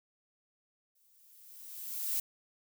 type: noise with exponential growth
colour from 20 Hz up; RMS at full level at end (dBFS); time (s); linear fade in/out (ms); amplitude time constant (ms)
violet; -31; 0.95-2.2; 5; 270
effects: none